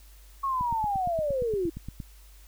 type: linear sweep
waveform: sine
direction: down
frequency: 1108.7 to 317.9 Hz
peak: -25 dBFS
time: 0.43-1.7 s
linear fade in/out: 10 ms
type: click train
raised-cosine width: 5 ms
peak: -24 dBFS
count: 13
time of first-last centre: 0.61-2.002 s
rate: 8.62 Hz
effects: added 50 Hz sine -49 dBFS peak until 2.47 s + white hiss -58 dBFS RMS until 2.47 s